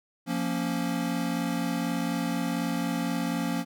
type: chord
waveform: square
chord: Bb minor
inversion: second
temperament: equal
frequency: 174.61 / 233.1 / 277.2 Hz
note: F3 / Bb3 / Db4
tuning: 0 / 0 / 0 cents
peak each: -32 dBFS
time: 0.26-3.65 s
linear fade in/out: 50 ms
effects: none